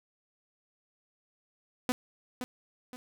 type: tone with echo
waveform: sawtooth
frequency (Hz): 250.6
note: B3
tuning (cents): +25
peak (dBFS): -22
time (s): 1.89-1.92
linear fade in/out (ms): 0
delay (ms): 520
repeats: 2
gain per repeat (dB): -8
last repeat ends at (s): 2.96
effects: none